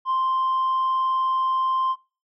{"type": "tone with tanh clipping", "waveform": "triangle", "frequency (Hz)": 1046.5, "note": "C6", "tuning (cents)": 0, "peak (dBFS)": -20, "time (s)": [0.05, 1.96], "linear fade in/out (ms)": 50, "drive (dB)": 6, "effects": ["noise-tail reverb RT60 0.4 s tail -26 dB re dry"]}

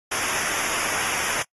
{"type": "noise with comb filter", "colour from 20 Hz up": "pink", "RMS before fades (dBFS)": -26, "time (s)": [0.11, 1.43], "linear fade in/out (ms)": 10, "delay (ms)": 0.24, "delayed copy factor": -0.9, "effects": ["noise-tail reverb RT60 0.1 s tail -25 dB re dry", "AAC 32 kbps"]}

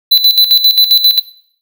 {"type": "tone with tremolo", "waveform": "square", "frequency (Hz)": 3999, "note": "B7", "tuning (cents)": 21, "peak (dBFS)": -4, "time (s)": [0.11, 1.2], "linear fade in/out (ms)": 10, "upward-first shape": "square", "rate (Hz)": 7.5, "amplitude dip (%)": 65, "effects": ["noise-tail reverb RT60 0.6 s tail -18 dB re dry"]}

